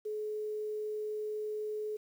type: tone with quantisation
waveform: sine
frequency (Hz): 426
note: G#4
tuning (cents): +44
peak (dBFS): -34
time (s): 0.05-1.97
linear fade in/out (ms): 10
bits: 10
effects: none